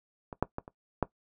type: clicks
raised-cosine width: 1 ms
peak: -25 / -11 / -20 / -30 / -11 dBFS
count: 5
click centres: 0.328 / 0.426 / 0.584 / 0.679 / 1.027 s
effects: noise-tail reverb RT60 0.1 s tail -18 dB re dry